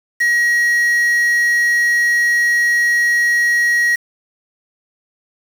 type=tone with quantisation; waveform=triangle; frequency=1900 Hz; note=A#6; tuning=33 cents sharp; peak=-10 dBFS; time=0.2-3.96 s; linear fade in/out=10 ms; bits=5; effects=none